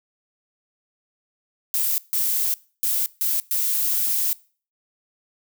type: noise bursts at uneven times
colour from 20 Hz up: violet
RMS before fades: -22 dBFS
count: 5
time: 1.74-1.98 / 2.13-2.54 / 2.83-3.06 / 3.21-3.4 / 3.51-4.33 s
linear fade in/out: 0 ms
effects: noise-tail reverb RT60 0.4 s tail -22 dB re dry